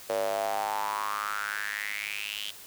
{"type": "tone with high-pass filter sweep", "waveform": "square", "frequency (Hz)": 51.8, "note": "G#1", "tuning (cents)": -4, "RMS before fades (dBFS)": -32, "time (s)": [0.09, 2.51], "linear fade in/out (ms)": 10, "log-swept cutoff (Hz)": [530, 3200], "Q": 6.5, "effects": ["white hiss -47 dBFS RMS until 2.66 s"]}